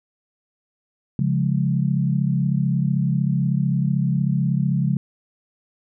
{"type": "chord", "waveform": "sine", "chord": "Db major", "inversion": "none", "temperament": "equal", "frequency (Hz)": [138.59, 174.61, 207.7], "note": ["Db3", "F3", "Ab3"], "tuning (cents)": [0, 0, 0], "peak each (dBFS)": [-20, -22, -25], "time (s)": [1.19, 4.97], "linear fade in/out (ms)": 2, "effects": []}